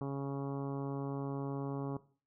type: harmonic tone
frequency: 138.59 Hz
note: C#3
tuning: in tune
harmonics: 1 / 2 / 3 / 4 / 5 / 6 / 7 / 8 / 9 / 10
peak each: -38 / -40 / -43 / -49 / -52 / -50 / -53 / -51 / -61 / -64 dBFS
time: 0.01-1.97 s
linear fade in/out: 2 ms
effects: noise-tail reverb RT60 0.4 s tail -17 dB re dry